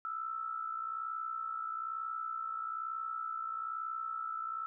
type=tone with amplitude modulation; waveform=sine; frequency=1318.5 Hz; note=E6; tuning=in tune; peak=-33 dBFS; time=0.05-4.66 s; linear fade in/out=0 ms; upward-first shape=sine; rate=61.1 Hz; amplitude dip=65%; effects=none